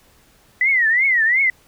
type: tone with vibrato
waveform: sine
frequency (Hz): 1963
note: B6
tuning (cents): -11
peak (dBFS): -13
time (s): 0.61-1.5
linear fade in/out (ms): 2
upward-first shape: triangle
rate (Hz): 2.8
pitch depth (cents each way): 220
effects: pink hiss -54 dBFS RMS until 1.67 s